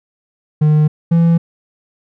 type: tone pair in turn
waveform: triangle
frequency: 152.2 / 167.66 Hz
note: D#3 / E3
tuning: -38 / +30 cents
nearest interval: major second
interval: 168 cents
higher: second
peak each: -6 dBFS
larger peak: neither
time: 0.61-0.88 / 1.11-1.38 s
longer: neither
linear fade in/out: 10 ms
effects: none